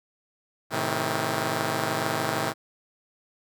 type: chord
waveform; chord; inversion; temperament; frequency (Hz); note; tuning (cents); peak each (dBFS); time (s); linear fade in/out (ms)
5% pulse; A diminished; none; just; 110 / 132 / 158.4; A2 / C3 / Eb3; 0 / +16 / +31; -19 / -20 / -18; 0.7-2.54; 50
effects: none